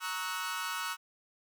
sawtooth chord, F# dominant seventh, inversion first, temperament equal with one note detuned, 932.3 / 1108.7 / 1295.9 / 1480 Hz, A#5 / C#6 / E6 / F#6, 0 / 0 / -30 / 0 cents, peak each -38 / -37 / -35 / -35 dBFS, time 0-0.97 s, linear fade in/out 50 ms, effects none

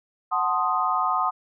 sine chord, F# diminished seventh, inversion none, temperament equal, 740 / 880 / 1046.5 / 1244.5 Hz, F#5 / A5 / C6 / Eb6, 0 / 0 / 0 / 0 cents, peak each -27 / -29 / -26 / -24 dBFS, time 0.31-1.31 s, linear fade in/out 20 ms, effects none

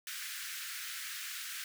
pink high-pass noise, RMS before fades -42 dBFS, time 0.07-1.64 s, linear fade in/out 2 ms, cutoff 1400 Hz, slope 48 dB/octave, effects none

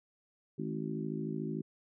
harmonic tone with a mistuned harmonic, 53.6 Hz, A1, 45 cents flat, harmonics 3 / 4 / 5 / 6 / 7, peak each -39 / -40 / -41 / -42 / -42 dBFS, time 0.58-1.62 s, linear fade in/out 10 ms, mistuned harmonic 3, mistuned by -42 cents, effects none

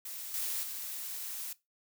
blue noise with level steps, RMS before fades -42 / -35 / -40 dBFS, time 0.05-1.53 s, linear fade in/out 5 ms, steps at 0.34 / 0.63 s, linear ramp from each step 2 ms, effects noise-tail reverb RT60 0.2 s tail -18 dB re dry

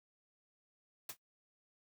white noise with exponential decay, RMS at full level -37 dBFS, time 1.09-1.17 s, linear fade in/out 5 ms, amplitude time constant 17 ms, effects noise-tail reverb RT60 0.1 s tail -19 dB re dry

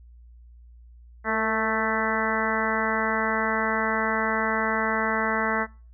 harmonic tone with a mistuned harmonic, 220 Hz, A3, in tune, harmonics 1 / 2 / 3 / 4 / 5 / 6 / 7 / 8 / 9, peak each -31 / -31 / -31 / -31 / -31 / -31 / -31 / -31 / -31 dBFS, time 1.24-5.67 s, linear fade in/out 50 ms, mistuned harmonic 2, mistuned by +33 cents, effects noise-tail reverb RT60 0.4 s tail -25 dB re dry + added 59 Hz sine -46 dBFS peak until 5.93 s

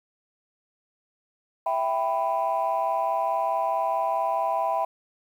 sine chord, E minor, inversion none, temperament equal with one note detuned, 659.3 / 784 / 992.9 Hz, E5 / G5 / B5, 0 / 0 / +9 cents, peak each -26 dBFS, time 1.66-4.85 s, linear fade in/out 5 ms, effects tanh soft clip ceiling -16 dBFS + 9-bit

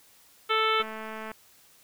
harmonic tone, 440 Hz, A4, in tune, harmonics 1 / 2 / 3 / 4 / 5 / 6 / 7 / 8 / 9, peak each -29 / -35 / -25 / -37 / -31 / -36 / -32 / -35 / -42 dBFS, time 0.49-0.83 s, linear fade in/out 20 ms
click train, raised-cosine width 0.5 ms, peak -24 dBFS, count 114, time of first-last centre 0.8-1.316 s, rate 219 Hz
effects white hiss -58 dBFS RMS until 1.83 s

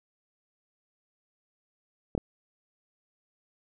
clicks, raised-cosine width 2 ms, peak -15 dBFS, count 2, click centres 2.151 / 2.178 s, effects none

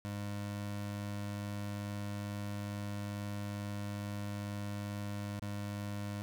25% pulse tone with dropouts, 102.3 Hz, G#2, 26 cents flat, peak -34 dBFS, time 0.05-6.22 s, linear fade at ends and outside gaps 0 ms, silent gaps 5.395-5.421 s, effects none

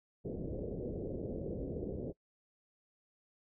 white low-pass noise, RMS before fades -40 dBFS, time 0.24-2.13 s, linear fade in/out 20 ms, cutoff 530 Hz, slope 48 dB/octave, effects noise-tail reverb RT60 0.1 s tail -23 dB re dry

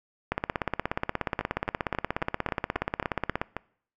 two click trains, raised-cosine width 0.5 ms, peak -11 / -15 dBFS, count 53 / 9, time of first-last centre 0.32-3.415 / 1.41-3.566 s, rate 16.8 / 3.71 Hz, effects noise-tail reverb RT60 0.6 s tail -23 dB re dry

